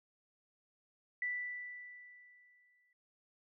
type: tone with exponential decay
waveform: sine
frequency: 1974 Hz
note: B6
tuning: 1 cent flat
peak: -33 dBFS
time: 1.22-2.93 s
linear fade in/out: 2 ms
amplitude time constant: 370 ms
effects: none